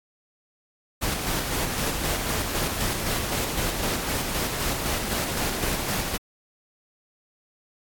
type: noise with tremolo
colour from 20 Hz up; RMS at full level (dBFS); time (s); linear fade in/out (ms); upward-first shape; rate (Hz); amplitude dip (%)
pink; -26; 1.01-6.18; 20; square; 3.9; 30
effects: AAC 64 kbps